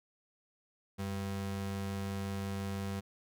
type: ring-modulated tone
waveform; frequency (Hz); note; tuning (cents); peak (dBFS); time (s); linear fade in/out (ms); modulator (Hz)
square; 146.3; D3; -6; -33; 0.98-3.01; 20; 52.9
effects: none